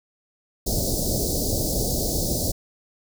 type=band-stop noise; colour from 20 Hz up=pink; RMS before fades=-24 dBFS; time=0.66-2.52 s; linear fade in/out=10 ms; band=680 to 4400 Hz; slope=48 dB/octave; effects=none